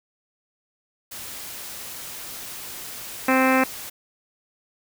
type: noise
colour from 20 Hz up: white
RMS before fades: -36 dBFS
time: 1.11-3.9 s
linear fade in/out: 10 ms
type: harmonic tone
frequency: 261.3 Hz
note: C4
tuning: 2 cents flat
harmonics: 1 / 2 / 3 / 4 / 5 / 6 / 7 / 8 / 9 / 10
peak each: -20 / -23 / -25 / -26 / -27 / -28 / -28 / -29 / -30 / -30 dBFS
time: 3.28-3.64 s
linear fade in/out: 5 ms
effects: none